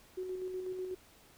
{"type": "tone with tremolo", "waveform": "sine", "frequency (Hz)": 370, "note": "F#4", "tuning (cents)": 0, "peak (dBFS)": -35, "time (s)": [0.17, 0.95], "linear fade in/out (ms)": 10, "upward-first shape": "square", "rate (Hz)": 8.1, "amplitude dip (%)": 35, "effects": ["pink hiss -61 dBFS RMS until 1.37 s"]}